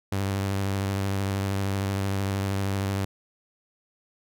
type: tone with vibrato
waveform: sawtooth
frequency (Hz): 98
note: G2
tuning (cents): 0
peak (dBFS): -21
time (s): 0.12-3.05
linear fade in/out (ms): 5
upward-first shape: triangle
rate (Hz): 13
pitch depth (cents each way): 31
effects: none